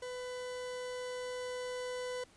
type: tone with level ramp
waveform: 40% pulse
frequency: 499.7 Hz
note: B4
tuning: 20 cents sharp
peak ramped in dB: -39 to -36 dBFS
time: 0.02-2.24 s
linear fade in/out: 5 ms
effects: pink hiss -63 dBFS RMS until 2.36 s + resampled to 22050 Hz